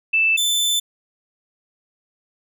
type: tone pair in turn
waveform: sine / sawtooth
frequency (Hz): 2643 / 3528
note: E7 / A7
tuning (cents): +4 / +4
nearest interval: perfect fourth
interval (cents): 500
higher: second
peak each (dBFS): -14 / -14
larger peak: neither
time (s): 0.13-0.37 / 0.37-0.8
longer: second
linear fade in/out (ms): 10
effects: none